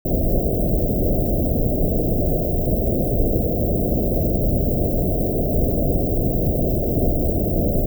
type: band-stop noise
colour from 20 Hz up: pink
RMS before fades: -19 dBFS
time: 0.05-7.86 s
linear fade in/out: 5 ms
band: 690 to 16000 Hz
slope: 96 dB/octave
effects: none